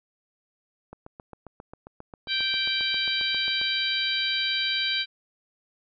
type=click train; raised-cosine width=1 ms; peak=-27 dBFS; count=21; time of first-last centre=0.93-3.615 s; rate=7.45 Hz
type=harmonic tone; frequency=781 Hz; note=G5; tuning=7 cents flat; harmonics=2 / 3 / 4 / 5 / 6; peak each=-32 / -31 / -29 / -28 / -33 dBFS; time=2.27-5.06 s; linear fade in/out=50 ms
effects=none